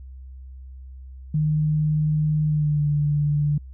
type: tone with pitch glide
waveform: sine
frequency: 153 to 147.28 Hz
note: D#3 to D3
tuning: -29 to +5 cents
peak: -18 dBFS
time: 1.34-3.58 s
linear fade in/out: 5 ms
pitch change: -66 cents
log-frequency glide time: 2.45-2.86 s
effects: added 65 Hz sine -37 dBFS peak until 3.73 s